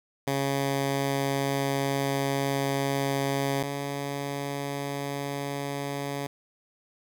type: tone pair in turn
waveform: 10% pulse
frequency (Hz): 138.3 / 140.96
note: C#3 / C#3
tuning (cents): -4 / +29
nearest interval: unison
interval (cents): 33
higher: second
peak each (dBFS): -17 / -22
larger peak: first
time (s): 0.27-3.63 / 3.63-6.27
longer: first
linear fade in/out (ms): 5
effects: none

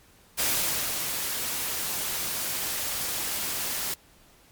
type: noise with ADSR envelope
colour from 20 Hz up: white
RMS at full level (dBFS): -25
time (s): 0.37-3.94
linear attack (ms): 30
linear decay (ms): 560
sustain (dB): -5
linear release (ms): 3
effects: pink hiss -57 dBFS RMS until 4.51 s + MP3 96 kbps

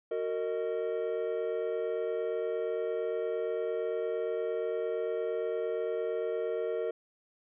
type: chord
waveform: triangle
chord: D# minor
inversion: first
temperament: equal with one note detuned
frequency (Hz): 370 / 458.7 / 622.3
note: F#4 / A#4 / D#5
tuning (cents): 0 / -28 / 0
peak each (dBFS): -35 / -30 / -35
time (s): 0.11-6.91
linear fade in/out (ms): 5
effects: resampled to 8000 Hz

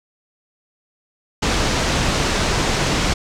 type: low-pass noise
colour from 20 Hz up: pink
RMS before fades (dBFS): -19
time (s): 1.42-3.14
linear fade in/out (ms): 10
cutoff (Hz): 7200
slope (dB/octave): 24
effects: none

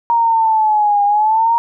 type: linear two-way sweep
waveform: sine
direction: down then up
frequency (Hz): 940 to 809 to 940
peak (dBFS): -10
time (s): 0.1-1.58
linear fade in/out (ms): 0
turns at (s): 1.04
effects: none

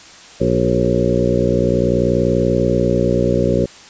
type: harmonic tone with a mistuned harmonic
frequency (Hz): 60.5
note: B1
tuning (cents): -35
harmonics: 1 / 2 / 3 / 4 / 5 / 6 / 7 / 8 / 9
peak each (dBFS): -25 / -21 / -20 / -22 / -24 / -21 / -23 / -22 / -20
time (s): 0.4-3.66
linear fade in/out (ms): 10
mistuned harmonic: 7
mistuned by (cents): -38
effects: white hiss -40 dBFS RMS until 3.89 s + resampled to 16000 Hz

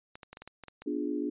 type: clicks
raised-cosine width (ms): 0.3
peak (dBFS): -29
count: 9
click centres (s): 0.155 / 0.232 / 0.33 / 0.371 / 0.42 / 0.476 / 0.637 / 0.683 / 0.82
type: chord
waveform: sine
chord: B diminished seventh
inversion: none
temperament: equal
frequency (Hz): 246.9 / 293.7 / 349.2 / 415.3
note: B3 / D4 / F4 / Ab4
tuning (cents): 0 / 0 / 0 / 0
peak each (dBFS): -37 / -32 / -37 / -38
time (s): 0.86-1.3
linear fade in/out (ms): 10
effects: resampled to 8000 Hz

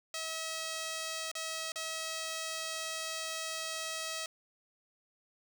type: tone with dropouts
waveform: 5% pulse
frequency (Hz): 643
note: E5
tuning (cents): -43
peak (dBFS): -25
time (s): 0.14-4.26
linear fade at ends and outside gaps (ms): 2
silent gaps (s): 1.315-1.352 / 1.72-1.758
effects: none

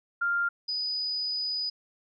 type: tone pair in turn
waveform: sine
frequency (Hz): 1396.9 / 4969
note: F6 / D#8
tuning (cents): 0 / -3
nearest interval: octave + minor seventh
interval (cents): 2197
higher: second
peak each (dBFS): -24 / -28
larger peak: first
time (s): 0.21-0.49 / 0.68-1.7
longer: second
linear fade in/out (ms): 10
effects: none

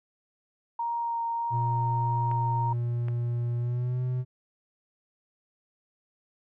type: tone with vibrato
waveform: sine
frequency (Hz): 932.3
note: A#5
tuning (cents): 0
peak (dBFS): -27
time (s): 0.79-2.73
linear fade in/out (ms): 5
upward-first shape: sine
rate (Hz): 1.6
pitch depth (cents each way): 10
type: tone with pitch glide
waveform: triangle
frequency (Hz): 119.5 to 126.31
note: A#2 to B2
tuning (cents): +43 to +39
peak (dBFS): -24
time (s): 1.5-4.25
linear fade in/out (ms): 50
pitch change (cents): +96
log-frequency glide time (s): 3.58-4.02
type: clicks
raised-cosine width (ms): 0.5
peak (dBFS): -27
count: 2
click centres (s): 2.314 / 3.084
effects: none

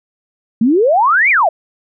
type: exponential two-way sweep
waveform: sine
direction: up then down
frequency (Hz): 211.2 to 2447 to 604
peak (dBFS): -8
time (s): 0.61-1.49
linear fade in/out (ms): 5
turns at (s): 1.3
effects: none

